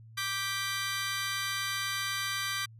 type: chord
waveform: 20% pulse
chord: G major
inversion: second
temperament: just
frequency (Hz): 1176 / 1568 / 1960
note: D6 / G6 / B6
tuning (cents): +2 / 0 / -14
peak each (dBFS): -31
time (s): 0.17-2.66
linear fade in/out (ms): 10
effects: added 112 Hz sine -49 dBFS peak until 2.79 s + resampled to 32000 Hz